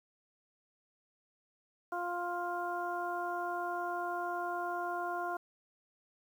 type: harmonic tone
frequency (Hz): 350.7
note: F4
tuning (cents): +7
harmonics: 1 / 2 / 3 / 4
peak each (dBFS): -41 / -37 / -40 / -41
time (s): 1.92-5.37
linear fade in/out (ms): 5
effects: 10-bit